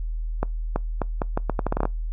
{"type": "accelerating click train", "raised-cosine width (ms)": 1, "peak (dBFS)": -9, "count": 13, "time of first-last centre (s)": [0.43, 1.854], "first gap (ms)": 330, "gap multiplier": 0.78, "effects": ["noise-tail reverb RT60 0.2 s tail -25 dB re dry", "added 40 Hz sine -25 dBFS peak until 2.12 s"]}